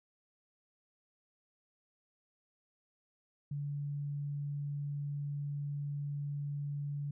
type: tone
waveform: sine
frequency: 143.9 Hz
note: D3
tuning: 35 cents flat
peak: -35 dBFS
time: 3.51-7.11 s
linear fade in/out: 5 ms
effects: none